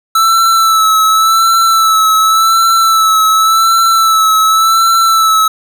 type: tone with vibrato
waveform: square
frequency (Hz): 1318.5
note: E6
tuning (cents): 0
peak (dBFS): -7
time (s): 0.15-5.48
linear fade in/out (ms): 5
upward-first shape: sine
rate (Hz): 0.89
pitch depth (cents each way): 33
effects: none